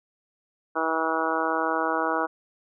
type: harmonic tone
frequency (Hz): 161.3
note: E3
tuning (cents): -37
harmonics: 2 / 3 / 4 / 5 / 6 / 7 / 8 / 9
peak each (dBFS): -31 / -31 / -31 / -31 / -31 / -31 / -31 / -31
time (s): 0.75-2.27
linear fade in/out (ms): 20
effects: none